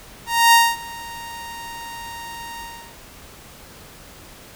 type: tone with ADSR envelope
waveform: sawtooth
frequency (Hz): 930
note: A#5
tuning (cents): -4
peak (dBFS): -5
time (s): 0.26-2.97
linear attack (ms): 270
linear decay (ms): 230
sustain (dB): -23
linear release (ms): 370
effects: pink hiss -43 dBFS RMS until 4.55 s